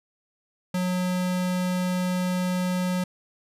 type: tone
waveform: square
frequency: 181.8 Hz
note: F#3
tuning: 30 cents flat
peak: -24 dBFS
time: 0.74-3.04 s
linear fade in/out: 5 ms
effects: resampled to 32000 Hz